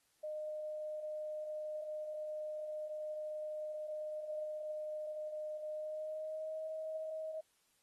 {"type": "tone with pitch glide", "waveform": "sine", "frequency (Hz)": [612, 631], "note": ["D#5", "D#5"], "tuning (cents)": [-29, 24], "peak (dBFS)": -39, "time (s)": [0.23, 7.41], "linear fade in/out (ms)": 10, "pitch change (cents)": 53, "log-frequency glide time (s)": [5.68, 6.62], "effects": ["white hiss -75 dBFS RMS until 7.82 s", "AAC 32 kbps"]}